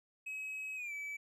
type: tone with pitch glide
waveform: triangle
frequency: 2550 to 2298 Hz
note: D#7 to D7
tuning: +42 to -38 cents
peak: -38 dBFS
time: 0.26-1.17 s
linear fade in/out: 10 ms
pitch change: -180 cents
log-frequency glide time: 0.76-0.93 s
effects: none